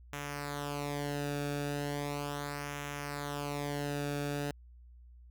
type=tone with flanger; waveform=sawtooth; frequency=144.3 Hz; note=D3; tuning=30 cents flat; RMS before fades=-37 dBFS; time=0.13-4.51 s; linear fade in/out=0 ms; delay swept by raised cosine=0.22 to 0.98 ms; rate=0.37 Hz; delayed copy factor=-0.7; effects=added 60 Hz sine -52 dBFS peak until 5.3 s